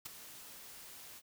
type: noise with ADSR envelope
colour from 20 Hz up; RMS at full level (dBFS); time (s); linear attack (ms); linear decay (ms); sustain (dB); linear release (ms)
white; -41; 0.05-1.22; 10; 13; -11; 47
effects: none